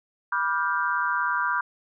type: chord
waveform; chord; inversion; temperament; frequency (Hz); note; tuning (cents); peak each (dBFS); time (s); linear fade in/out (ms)
sine; G dominant seventh; first; just; 980 / 1176 / 1411.2 / 1568; B5 / D6 / F6 / G6; -14 / +2 / +18 / 0; -28; 0.32-1.61; 5
effects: none